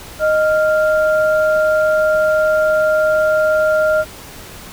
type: tone pair together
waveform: sine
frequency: 621 / 1394.1 Hz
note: D#5 / F6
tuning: -3 / -3 cents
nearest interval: octave + major second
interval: 1400 cents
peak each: -12 / -18 dBFS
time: 0.19-4.05 s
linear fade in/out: 50 ms
effects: pink hiss -35 dBFS RMS until 4.72 s